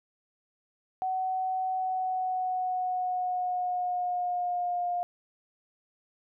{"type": "tone with pitch glide", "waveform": "sine", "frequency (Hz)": [750, 707.9], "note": ["F#5", "F5"], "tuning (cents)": [23, 23], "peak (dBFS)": -27, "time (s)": [1.02, 5.03], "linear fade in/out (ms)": 0, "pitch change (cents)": -100, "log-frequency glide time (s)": [1.71, 4.87], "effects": []}